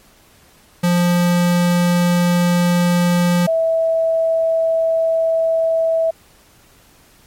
square / sine tone pair in turn, 175.4 / 653.1 Hz, F3 / E5, +8 / -16 cents, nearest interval octave + major seventh, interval 2276 cents, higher second, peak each -13 dBFS, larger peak neither, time 0.83-3.47 / 3.47-6.11 s, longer neither, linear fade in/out 10 ms, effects pink hiss -50 dBFS RMS until 7.26 s + MP3 64 kbps

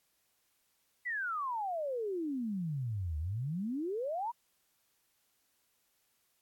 sine exponential two-way sweep, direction down then up, 2023 to 73.42 to 989 Hz, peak -33 dBFS, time 1.05-4.32 s, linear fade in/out 20 ms, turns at 3.18 s, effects white hiss -75 dBFS RMS until 6.41 s + AAC 64 kbps

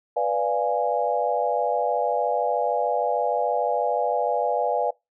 sine chord, B diminished seventh, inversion none, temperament equal with one note detuned, 493.9 / 587.3 / 693.6 / 830.6 Hz, B4 / D5 / F5 / Ab5, 0 / 0 / -12 / 0 cents, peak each -26 dBFS, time 0.16-4.91 s, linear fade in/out 10 ms, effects noise-tail reverb RT60 0.2 s tail -23 dB re dry

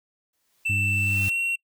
white noise with exponential growth, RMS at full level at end -36 dBFS, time 0.33-1.3 s, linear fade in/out 5 ms, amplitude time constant 210 ms
triangle tone with pitch glide, 2667 to 2731 Hz, E7 to F7, +20 to -39 cents, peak -21 dBFS, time 0.65-1.56 s, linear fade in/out 10 ms, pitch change +41 cents, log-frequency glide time 1.04-1.37 s
harmonic tone, 99.7 Hz, G2, 30 cents sharp, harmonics 1 / 2 / 3, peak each -25 / -37 / -42 dBFS, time 0.69-1.29 s, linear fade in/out 10 ms
effects noise-tail reverb RT60 0.1 s tail -26 dB re dry

